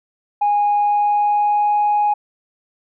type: tone with pitch glide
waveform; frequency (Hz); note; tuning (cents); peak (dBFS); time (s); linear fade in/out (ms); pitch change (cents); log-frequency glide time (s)
sine; 824 to 831.7; G#5 to G#5; -14 to +2; -12; 0.41-2.14; 10; +16; 0.67-1.78
effects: tanh soft clip ceiling -10 dBFS